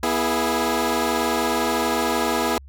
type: chord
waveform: 15% pulse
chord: E major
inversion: second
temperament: equal with one note detuned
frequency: 243 / 329.6 / 415.3 Hz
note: B3 / E4 / G#4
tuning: -28 / 0 / 0 cents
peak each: -18 dBFS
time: 0.03-2.58 s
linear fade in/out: 2 ms
effects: added 68 Hz sine -40 dBFS peak until 2.68 s